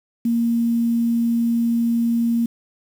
sine tone, 233.1 Hz, A#3, in tune, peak -16 dBFS, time 0.25-2.46 s, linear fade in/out 5 ms, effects 7-bit

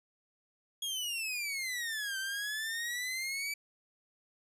sawtooth exponential two-way sweep, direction down then up, 3322 to 1544 to 2314 Hz, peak -31 dBFS, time 0.82-3.54 s, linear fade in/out 5 ms, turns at 2.18 s, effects resampled to 32000 Hz

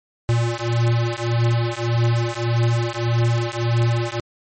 square beating tone pair, 116.54 / 118.24 Hz, A#2 / A#2, 0 / +25 cents, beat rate 1.7 Hz, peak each -21 dBFS, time 0.29-4.2 s, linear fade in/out 0 ms, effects MP3 32 kbps

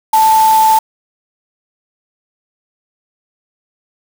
sine tone in noise, 880 Hz, A5, in tune, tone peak -6 dBFS, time 0.13-0.79 s, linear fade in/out 5 ms, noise white, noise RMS -22 dBFS, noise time 0.13-0.79 s, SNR +13 dB, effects none

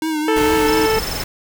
square tone with vibrato, 311.1 Hz, D#4, in tune, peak -19 dBFS, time 0.02-0.86 s, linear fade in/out 2 ms, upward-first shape triangle, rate 4.3 Hz, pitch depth 59 cents each way
harmonic tone, 440 Hz, A4, in tune, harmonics 1 / 2 / 3 / 4 / 5 / 6 / 7, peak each -16 / -22 / -26 / -28 / -30 / -32 / -33 dBFS, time 0.28-0.99 s, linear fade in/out 2 ms
pink noise, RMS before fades -25 dBFS, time 0.36-1.24 s, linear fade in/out 5 ms
square tone bursts, 5274 Hz, E8, in tune, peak -24 dBFS, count 13, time 0.68-1.219 s, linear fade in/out 5 ms, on 23 ms, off 20 ms
effects none

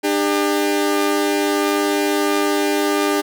sawtooth tone pair together, 300.3 / 400.9 Hz, D4 / G4, +39 / +39 cents, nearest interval perfect fourth, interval 500 cents, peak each -15 dBFS, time 0.03-3.22 s, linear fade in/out 20 ms, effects none

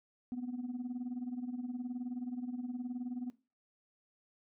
sine tone with tremolo, 246.9 Hz, B3, in tune, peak -32 dBFS, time 0.32-3.3 s, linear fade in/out 0 ms, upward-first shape sine, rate 19 Hz, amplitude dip 80%, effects noise-tail reverb RT60 0.3 s tail -18 dB re dry + tanh soft clip ceiling -33 dBFS

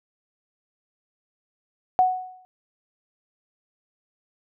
sine tone with exponential decay, 740 Hz, F#5, in tune, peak -12 dBFS, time 1.99-2.45 s, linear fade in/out 0 ms, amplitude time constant 98 ms, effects none

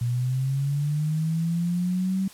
sine linear sweep, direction up, 118.8 to 193.2 Hz, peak -22 dBFS, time 0.01-2.28 s, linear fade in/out 5 ms, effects white hiss -48 dBFS RMS until 2.33 s + low-pass 12000 Hz 12 dB/octave

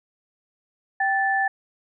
sine tone pair together, 781 / 1753.3 Hz, G5 / A6, -7 / -7 cents, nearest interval octave + major second, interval 1400 cents, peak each -22 dBFS, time 1-1.48 s, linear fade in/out 5 ms, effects none

